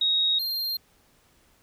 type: tone pair in turn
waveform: sine / square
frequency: 3771 / 4193 Hz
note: A#7 / C8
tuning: +19 / +3 cents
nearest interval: major second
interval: 184 cents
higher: second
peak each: -20 / -27 dBFS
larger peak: first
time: 0.01-0.39 / 0.39-0.77 s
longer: neither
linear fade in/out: 5 ms
effects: pink hiss -62 dBFS RMS until 1.62 s